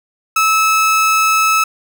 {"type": "tone", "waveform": "30% pulse", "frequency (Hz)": 1300, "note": "E6", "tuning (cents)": -24, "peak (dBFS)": -8, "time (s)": [0.36, 1.64], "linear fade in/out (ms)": 5, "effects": []}